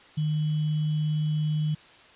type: tone with sample-and-hold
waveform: sine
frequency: 152.9 Hz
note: D#3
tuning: 30 cents flat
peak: -23 dBFS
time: 0.17-1.75 s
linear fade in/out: 10 ms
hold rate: 3150 Hz
effects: white hiss -52 dBFS RMS until 2.15 s + resampled to 8000 Hz